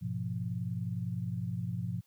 sine chord, F diminished, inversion first, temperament equal, 103.83 / 123.47 / 174.61 Hz, Ab2 / Cb3 / F3, 0 / 0 / 0 cents, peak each -37 / -36 / -37 dBFS, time 0.01-2.01 s, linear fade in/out 20 ms, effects white hiss -71 dBFS RMS until 2.06 s + high-pass 60 Hz 12 dB/octave

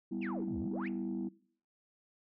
sine chord, E minor, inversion first, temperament equal, 196 / 246.9 / 329.6 Hz, G3 / B3 / E4, 0 / 0 / 0 cents, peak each -38 dBFS, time 0.11-1.29 s, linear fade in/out 10 ms
sine exponential two-way sweep, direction down then up, 2960 to 65.41 to 2960 Hz, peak -40 dBFS, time 0.21-0.89 s, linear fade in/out 20 ms, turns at 0.59 s
effects noise-tail reverb RT60 0.5 s tail -20 dB re dry + tanh soft clip ceiling -29 dBFS

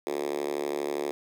5% pulse tone with high-pass filter, 72.4 Hz, D2, 24 cents flat, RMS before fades -31 dBFS, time 0.07-1.11 s, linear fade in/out 0 ms, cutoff 370 Hz, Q 3.8, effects none

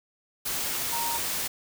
sine tone in noise, 932.3 Hz, A#5, in tune, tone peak -30 dBFS, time 0.92-1.18 s, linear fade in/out 10 ms, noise white, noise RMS -30 dBFS, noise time 0.45-1.48 s, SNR -3 dB, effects none

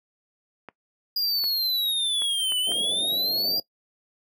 clicks, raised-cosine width 0.5 ms, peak -24 dBFS, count 5, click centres 0.687 / 1.44 / 2.22 / 2.521 / 2.719 s
square exponential two-way sweep, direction down then up, 4881 to 2960 to 4839 Hz, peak -23 dBFS, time 1.16-3.6 s, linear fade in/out 5 ms, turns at 2.59 s
white low-pass noise, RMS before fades -38 dBFS, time 2.67-3.6 s, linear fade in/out 2 ms, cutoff 730 Hz, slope 96 dB/octave
effects noise-tail reverb RT60 0.1 s tail -20 dB re dry + high-pass 200 Hz 12 dB/octave

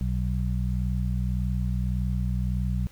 harmonic tone, 61.74 Hz, B1, in tune, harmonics 1 / 2 / 3, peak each -26 / -29 / -31 dBFS, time 0.01-2.87 s, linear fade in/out 0 ms, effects pink hiss -55 dBFS RMS until 2.91 s

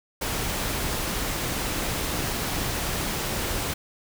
pink noise, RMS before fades -28 dBFS, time 0.21-3.74 s, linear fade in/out 10 ms, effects none

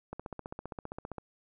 click train, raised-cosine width 1 ms, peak -25 dBFS, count 17, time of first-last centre 0.13-1.183 s, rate 15.2 Hz, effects none

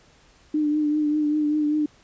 sine tone with vibrato, 300.6 Hz, D4, 40 cents sharp, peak -19 dBFS, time 0.54-1.86 s, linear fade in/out 5 ms, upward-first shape triangle, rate 5.1 Hz, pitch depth 36 cents each way, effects pink hiss -56 dBFS RMS until 2.03 s + resampled to 16000 Hz

